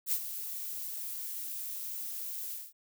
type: noise with ADSR envelope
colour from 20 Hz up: violet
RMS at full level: -28 dBFS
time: 0.06-2.73 s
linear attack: 64 ms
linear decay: 63 ms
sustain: -11 dB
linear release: 200 ms
effects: none